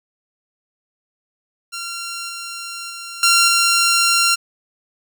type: tone with level steps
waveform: 10% pulse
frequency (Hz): 1377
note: F6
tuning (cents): -25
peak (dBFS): -18 / -20 / -22 / -3 / -5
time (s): 1.72-4.36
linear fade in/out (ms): 20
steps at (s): 2.29 / 2.9 / 3.23 / 3.48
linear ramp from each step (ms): 2
effects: none